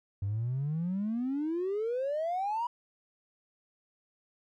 triangle exponential sweep, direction up, 95.7 to 981 Hz, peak -26 dBFS, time 0.22-2.67 s, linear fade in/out 5 ms, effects tanh soft clip ceiling -26 dBFS

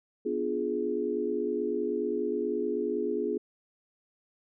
sine chord, B diminished seventh, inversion none, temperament equal with one note detuned, 246.9 / 293.7 / 349.2 / 418.7 Hz, B3 / D4 / F4 / Ab4, 0 / 0 / 0 / +14 cents, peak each -35 / -36 / -33 / -30 dBFS, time 0.25-3.38 s, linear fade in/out 10 ms, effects none

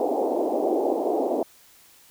pink band-pass noise, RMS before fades -24 dBFS, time 0-1.43 s, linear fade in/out 2 ms, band 280 to 790 Hz, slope 48 dB/octave, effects white hiss -54 dBFS RMS until 2.1 s

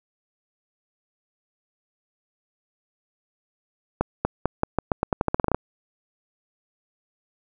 accelerating click train, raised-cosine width 1 ms, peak -6 dBFS, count 16, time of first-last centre 4.01-5.546 s, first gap 240 ms, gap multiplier 0.86, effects none

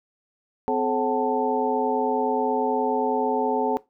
sine tone cluster, 255.7 / 429.6 / 539 / 750 / 882 Hz, C4 / A4 / C#5 / F#5 / A5, -40 / -41 / -49 / +23 / +4 cents, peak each -28 / -25 / -29 / -28 / -26 dBFS, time 0.68-3.77 s, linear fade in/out 0 ms, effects noise-tail reverb RT60 0.2 s tail -19 dB re dry

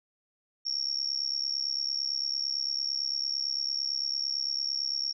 sine tone with amplitude modulation, 5500 Hz, F8, 27 cents flat, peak -24 dBFS, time 0.65-5.13 s, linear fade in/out 20 ms, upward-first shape sine, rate 68.9 Hz, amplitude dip 100%, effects none

